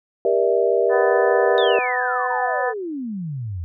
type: chord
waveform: sine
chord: E half-diminished seventh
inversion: first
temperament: just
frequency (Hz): 395.6 / 474.7 / 593.3 / 659.3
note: G4 / Bb4 / D5 / E5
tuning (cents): +16 / +31 / +18 / 0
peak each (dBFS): -20 / -19 / -23 / -22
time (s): 0.25-1.79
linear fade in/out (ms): 2
type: harmonic tone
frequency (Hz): 250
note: B3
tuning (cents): +21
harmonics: 2 / 3 / 4 / 5 / 6 / 7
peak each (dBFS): -27 / -24 / -27 / -32 / -34 / -26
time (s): 0.89-2.74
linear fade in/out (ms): 50
type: exponential sweep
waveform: sine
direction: down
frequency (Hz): 3729 to 80.4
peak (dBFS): -25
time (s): 1.58-3.64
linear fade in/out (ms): 0
effects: none